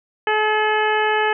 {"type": "harmonic tone", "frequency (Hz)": 428.7, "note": "A4", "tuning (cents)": -45, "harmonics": [1, 2, 3, 4, 5, 6, 7], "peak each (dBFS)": [-21, -20, -27, -22, -29, -29, -30], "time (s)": [0.27, 1.33], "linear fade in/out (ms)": 2, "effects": []}